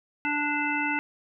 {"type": "harmonic tone", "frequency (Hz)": 293.7, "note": "D4", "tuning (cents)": 0, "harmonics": [1, 3, 5, 7, 9], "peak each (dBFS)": [-31, -31, -31, -31, -31], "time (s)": [0.25, 0.99], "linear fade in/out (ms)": 0, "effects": []}